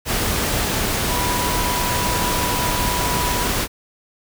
sine tone in noise, 980 Hz, B5, 14 cents flat, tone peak -24 dBFS, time 1.07-3.5 s, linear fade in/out 50 ms, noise pink, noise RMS -21 dBFS, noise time 0.05-3.68 s, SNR -6 dB, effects none

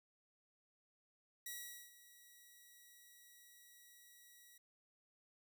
5% pulse tone with ADSR envelope, 1926 Hz, B6, 44 cents flat, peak -34 dBFS, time 1.46-4.58 s, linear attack 4 ms, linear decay 440 ms, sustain -17 dB, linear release 7 ms, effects none

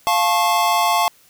square chord, F augmented, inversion none, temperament just, 698.5 / 873.1 / 1091.3 Hz, F5 / A5 / C#6, 0 / -14 / -27 cents, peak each -20 dBFS, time 0.07-1.08 s, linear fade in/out 0 ms, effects white hiss -53 dBFS RMS until 1.29 s

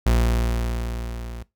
40% pulse tone with level ramp, 58.27 Hz, A#1, in tune, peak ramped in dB -14 to -32 dBFS, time 0.06-1.43 s, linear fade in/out 5 ms, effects noise-tail reverb RT60 0.2 s tail -20 dB re dry

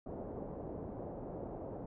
white low-pass noise, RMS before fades -44 dBFS, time 0.06-1.86 s, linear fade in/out 5 ms, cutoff 640 Hz, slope 24 dB/octave, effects none

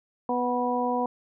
harmonic tone with a mistuned harmonic, 246.9 Hz, B3, in tune, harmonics 1 / 2 / 3 / 4, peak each -29 / -29 / -29 / -29 dBFS, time 0.29-1.06 s, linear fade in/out 2 ms, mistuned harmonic 4, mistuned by -19 cents, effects none

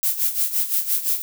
violet noise with tremolo, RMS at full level -19 dBFS, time 0.03-1.22 s, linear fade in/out 0 ms, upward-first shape sine, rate 5.8 Hz, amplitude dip 75%, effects none

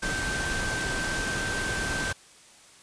sine tone in noise, 1556 Hz, G6, 13 cents flat, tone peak -30 dBFS, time 0.02-2.13 s, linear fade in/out 10 ms, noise pink, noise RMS -31 dBFS, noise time 0.02-2.13 s, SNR -2 dB, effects white hiss -53 dBFS RMS until 2.82 s + resampled to 22050 Hz

